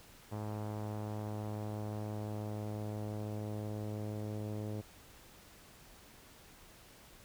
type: tone with low-pass filter sweep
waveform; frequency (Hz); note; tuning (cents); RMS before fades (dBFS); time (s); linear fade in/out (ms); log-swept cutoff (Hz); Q
sawtooth; 105.9; G#2; +34; -40; 0.31-4.82; 20; 920 to 520; 1.5
effects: pink hiss -58 dBFS RMS until 7.24 s